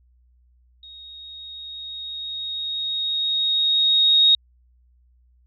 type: tone with level ramp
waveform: sine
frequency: 3749 Hz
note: A#7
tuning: 9 cents sharp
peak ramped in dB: -40 to -11 dBFS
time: 0.83-4.35 s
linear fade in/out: 2 ms
effects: added 61 Hz sine -55 dBFS peak until 5.46 s